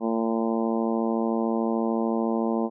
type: harmonic tone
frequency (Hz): 113.6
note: A#2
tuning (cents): -44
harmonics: 2 / 3 / 4 / 5 / 6 / 7 / 8 / 9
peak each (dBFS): -25 / -29 / -31 / -33 / -35 / -36 / -37 / -38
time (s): 0-2.7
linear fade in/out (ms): 50
effects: none